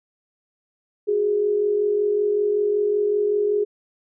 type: tone pair together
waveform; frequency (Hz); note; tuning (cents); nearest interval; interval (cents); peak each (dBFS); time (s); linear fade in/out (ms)
sine; 370 / 415.3; F#4 / G#4; 0 / 0; major second; 200; -27 / -18; 1.07-3.65; 20
effects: none